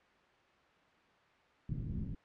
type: low-pass noise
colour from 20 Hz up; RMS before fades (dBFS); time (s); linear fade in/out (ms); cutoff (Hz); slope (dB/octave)
white; -39; 1.69-2.15; 5; 200; 24
effects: white hiss -65 dBFS RMS until 2.24 s + low-pass 2000 Hz 12 dB/octave